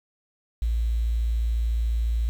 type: tone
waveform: sine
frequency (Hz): 57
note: A#1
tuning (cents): -38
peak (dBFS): -21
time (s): 0.62-2.29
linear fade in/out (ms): 0
effects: 8-bit